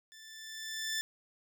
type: tone with level ramp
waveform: 15% pulse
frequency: 1763 Hz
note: A6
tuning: 3 cents sharp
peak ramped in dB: -46 to -25 dBFS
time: 0.12-1.01 s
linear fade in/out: 0 ms
effects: none